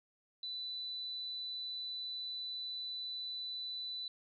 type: tone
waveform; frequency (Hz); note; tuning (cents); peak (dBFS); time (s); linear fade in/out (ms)
sine; 3986; B7; +15; -39; 0.43-4.08; 2
effects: none